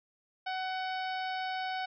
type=harmonic tone; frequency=749 Hz; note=F#5; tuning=21 cents sharp; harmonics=1 / 2 / 3 / 4 / 5 / 6 / 7; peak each=-34 / -40 / -44 / -46 / -48 / -50 / -51 dBFS; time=0.46-1.86 s; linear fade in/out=10 ms; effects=none